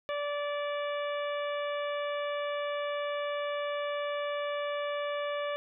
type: harmonic tone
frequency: 581 Hz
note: D5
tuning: 19 cents flat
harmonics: 1 / 2 / 3 / 4 / 5 / 6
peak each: -32 / -38 / -42 / -44 / -46 / -48 dBFS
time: 0.09-5.56 s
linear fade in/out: 0 ms
effects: none